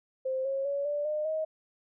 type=tone with pitch steps; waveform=sine; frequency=523.3 / 543 / 563.5 / 584.7 / 606.7 / 629.5 Hz; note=C5 / C#5 / C#5 / D5 / D#5 / D#5; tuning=0 / -36 / +28 / -8 / -44 / +20 cents; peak=-28 dBFS; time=0.25-1.45 s; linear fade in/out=10 ms; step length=200 ms; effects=none